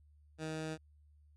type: tone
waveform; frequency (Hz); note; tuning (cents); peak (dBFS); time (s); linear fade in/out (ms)
15% pulse; 157.6; D#3; +23; -32; 0.38-0.78; 50
effects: added 74 Hz sine -61 dBFS peak until 1.36 s + resampled to 22050 Hz